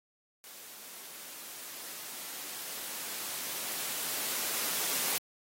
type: noise with level ramp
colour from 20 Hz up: white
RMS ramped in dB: -49 to -31 dBFS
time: 0.44-5.18 s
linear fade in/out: 0 ms
effects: high-pass 200 Hz 12 dB/octave + AAC 48 kbps